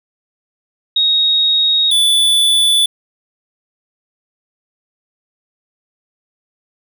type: tone pair in turn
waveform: sine / square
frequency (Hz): 3760 / 3471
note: A#7 / A7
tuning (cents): +14 / -24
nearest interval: minor second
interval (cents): 138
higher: first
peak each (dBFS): -10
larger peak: neither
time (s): 0.96-1.91 / 1.91-2.86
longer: neither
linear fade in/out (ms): 5
effects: none